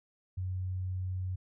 sine tone, 92.5 Hz, F#2, in tune, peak -32 dBFS, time 0.37-1.36 s, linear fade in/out 10 ms, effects none

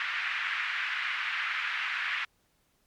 white band-pass noise, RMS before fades -32 dBFS, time 0-2.25 s, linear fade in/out 2 ms, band 1400 to 2400 Hz, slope 24 dB/octave, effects pink hiss -71 dBFS RMS until 2.86 s + MP3 96 kbps

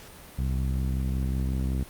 sawtooth tone with low-pass filter sweep, 65.41 Hz, C2, in tune, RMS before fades -27 dBFS, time 0.38-1.84 s, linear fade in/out 10 ms, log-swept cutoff 170 to 280 Hz, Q 1.1, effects pink hiss -47 dBFS RMS until 1.89 s + Opus 48 kbps

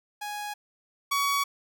sawtooth tone pair in turn, 830.6 / 1127.1 Hz, G#5 / C#6, 0 / +28 cents, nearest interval perfect fourth, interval 528 cents, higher second, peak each -29 / -20 dBFS, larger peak second, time 0.21-0.54 / 1.11-1.44 s, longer neither, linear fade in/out 10 ms, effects none

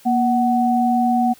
sine tone pair together, 237.7 / 746.4 Hz, A#3 / F#5, +34 / +15 cents, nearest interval octave + minor sixth, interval 1981 cents, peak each -17 dBFS, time 0.05-1.34 s, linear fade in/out 20 ms, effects white hiss -49 dBFS RMS until 1.39 s

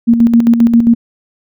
sine tone with tremolo, 233.1 Hz, A#3, in tune, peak -3 dBFS, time 0.07-0.95 s, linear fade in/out 20 ms, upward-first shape square, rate 7.5 Hz, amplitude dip 55%, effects none

